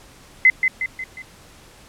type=tone with echo; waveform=sine; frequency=2047 Hz; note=C7; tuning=38 cents flat; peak=-8 dBFS; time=0.45-0.5 s; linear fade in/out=2 ms; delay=180 ms; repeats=4; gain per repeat=-6 dB; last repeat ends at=1.22 s; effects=pink hiss -47 dBFS RMS until 1.88 s + low-pass 11000 Hz 12 dB/octave